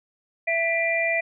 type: tone cluster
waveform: sine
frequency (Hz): 666 / 1978 / 2380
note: E5 / B6 / D7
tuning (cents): +18 / +2 / +22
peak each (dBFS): -25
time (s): 0.47-1.21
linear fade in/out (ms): 10
effects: none